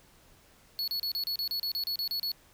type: tone bursts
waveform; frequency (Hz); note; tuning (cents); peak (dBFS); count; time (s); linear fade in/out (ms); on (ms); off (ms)
square; 4391; C#8; -17; -30; 13; 0.79-2.317; 0; 87; 33
effects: pink hiss -60 dBFS RMS until 2.53 s